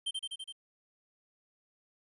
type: tone with echo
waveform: square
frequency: 3136 Hz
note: G7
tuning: in tune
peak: -32 dBFS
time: 0.06-0.11 s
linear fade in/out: 10 ms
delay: 83 ms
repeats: 5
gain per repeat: -2 dB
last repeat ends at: 0.525 s
effects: resampled to 24000 Hz + 12-bit